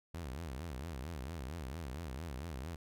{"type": "tone with vibrato", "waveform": "sawtooth", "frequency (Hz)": 73.42, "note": "D2", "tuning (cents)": 0, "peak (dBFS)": -37, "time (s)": [0.14, 2.76], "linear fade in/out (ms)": 5, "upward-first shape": "sine", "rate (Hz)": 4.4, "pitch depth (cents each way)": 290, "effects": []}